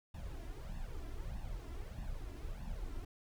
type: noise with flanger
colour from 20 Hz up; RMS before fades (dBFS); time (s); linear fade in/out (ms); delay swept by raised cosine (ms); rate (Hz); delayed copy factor
brown; -43; 0.14-3.05; 5; 1.1 to 3; 1.6; +0.75
effects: none